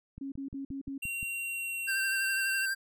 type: click train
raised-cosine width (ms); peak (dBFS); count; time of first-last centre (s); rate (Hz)
5; -31; 7; 0.18-1.229; 5.72
type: tone bursts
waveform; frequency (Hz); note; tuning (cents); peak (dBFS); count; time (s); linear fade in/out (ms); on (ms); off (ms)
sine; 274; C#4; -20; -35; 5; 0.21-0.98; 5; 110; 55
type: tone with pitch glide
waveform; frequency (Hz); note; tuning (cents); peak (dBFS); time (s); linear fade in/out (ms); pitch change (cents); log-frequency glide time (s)
square; 2752 to 2733; F7 to F7; -26 to -38; -34; 1.02-2.66; 10; -12; 1.42-1.89
type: tone with vibrato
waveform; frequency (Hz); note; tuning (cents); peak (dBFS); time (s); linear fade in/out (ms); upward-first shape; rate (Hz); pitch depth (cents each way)
square; 1568; G6; 0; -30; 1.87-2.75; 20; triangle; 12; 33
effects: none